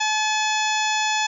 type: harmonic tone with a mistuned harmonic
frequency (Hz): 860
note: A5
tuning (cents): -40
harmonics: 1 / 2 / 3 / 4 / 5 / 6 / 7 / 8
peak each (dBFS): -23 / -27 / -27 / -28 / -35 / -33 / -33 / -31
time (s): 0-1.27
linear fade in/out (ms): 10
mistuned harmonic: 3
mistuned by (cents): -19
effects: none